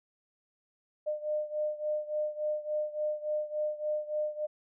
sine beating tone pair, 604 / 607.5 Hz, D5 / D#5, +48 / -42 cents, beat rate 3.5 Hz, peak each -32 / -35 dBFS, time 1.06-4.47 s, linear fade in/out 20 ms, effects none

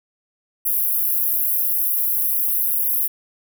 pink high-pass noise, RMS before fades -20 dBFS, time 0.65-3.08 s, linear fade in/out 10 ms, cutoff 11000 Hz, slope 96 dB/octave, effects none

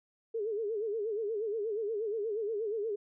sine tone with vibrato, 430 Hz, A4, 40 cents flat, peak -31 dBFS, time 0.34-2.96 s, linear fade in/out 10 ms, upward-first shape sine, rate 8.4 Hz, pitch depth 120 cents each way, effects none

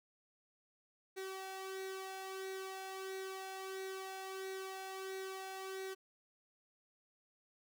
sawtooth tone with flanger, 381.9 Hz, G4, 45 cents flat, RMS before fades -45 dBFS, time 1.16-5.95 s, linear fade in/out 20 ms, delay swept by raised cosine 0.49 to 1.21 ms, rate 1.5 Hz, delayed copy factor +0.55, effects none

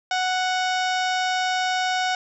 harmonic tone with a mistuned harmonic, 740 Hz, F#5, in tune, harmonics 1 / 2 / 3 / 4 / 5 / 6 / 7 / 8 / 9 / 10, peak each -23 / -27 / -32 / -33 / -33 / -40 / -36 / -38 / -44 / -44 dBFS, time 0.11-2.15 s, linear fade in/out 2 ms, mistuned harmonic 8, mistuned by -74 cents, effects none

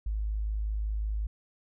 sine tone, 52.7 Hz, G#1, 26 cents sharp, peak -28 dBFS, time 0.06-1.27 s, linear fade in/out 5 ms, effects none

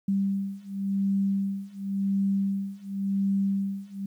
sine beating tone pair, 196 / 196.92 Hz, G3 / G3, 0 / +8 cents, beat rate 0.92 Hz, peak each -28 / -27 dBFS, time 0.08-4.06 s, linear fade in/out 5 ms, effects 10-bit

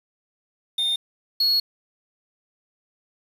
triangle tone pair in turn, 3636 / 4335 Hz, A#7 / C#8, -44 / -39 cents, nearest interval minor third, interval 305 cents, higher second, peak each -19 / -16 dBFS, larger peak second, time 0.78-0.96 / 1.4-1.6 s, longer second, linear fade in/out 5 ms, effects resampled to 32000 Hz + 7-bit

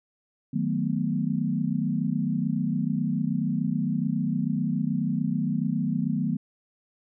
sine chord, B dominant seventh, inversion first, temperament equal, 155.56 / 185 / 220 / 246.9 Hz, D#3 / F#3 / A3 / B3, 0 / 0 / 0 / 0 cents, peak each -29 dBFS, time 0.53-6.37 s, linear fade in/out 10 ms, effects none

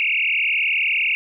sine tone with frequency modulation, 2488 Hz, D#7, 1 cent flat, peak -17 dBFS, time 0-1.15 s, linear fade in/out 0 ms, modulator 39.5 Hz, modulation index 7.8, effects none

